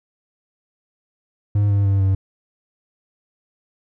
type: tone with pitch steps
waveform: triangle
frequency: 102.6 / 100.43 / 98.31 / 96.23 Hz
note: G#2 / G2 / G2 / G2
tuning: -21 / +42 / +5 / -32 cents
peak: -12 dBFS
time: 1.55-2.15 s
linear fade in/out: 5 ms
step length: 150 ms
effects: none